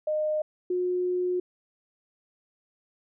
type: tone pair in turn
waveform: sine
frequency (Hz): 613 / 361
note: D#5 / F#4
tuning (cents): -26 / -43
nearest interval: major sixth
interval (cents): 917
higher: first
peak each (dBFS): -24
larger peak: neither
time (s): 0.07-0.42 / 0.7-1.4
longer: second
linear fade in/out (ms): 5
effects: none